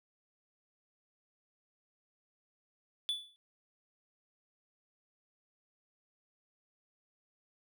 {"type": "tone with exponential decay", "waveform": "triangle", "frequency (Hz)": 3461, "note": "A7", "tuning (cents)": -29, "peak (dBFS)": -27, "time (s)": [3.09, 3.36], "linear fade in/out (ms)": 0, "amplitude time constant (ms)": 58, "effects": []}